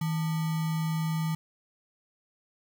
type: tone with sample-and-hold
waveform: sine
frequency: 160 Hz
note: D#3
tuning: 49 cents sharp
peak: -26 dBFS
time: 0.01-1.35 s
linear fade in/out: 5 ms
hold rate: 1050 Hz
effects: none